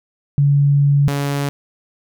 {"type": "tone pair in turn", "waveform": ["sine", "sawtooth"], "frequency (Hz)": [142.2, 141.68], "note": ["C#3", "C#3"], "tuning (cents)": [45, 38], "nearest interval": "unison", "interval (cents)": 7, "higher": "first", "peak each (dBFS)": [-10, -14], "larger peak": "first", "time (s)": [[0.38, 1.08], [1.08, 1.49]], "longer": "first", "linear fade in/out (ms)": 0, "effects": []}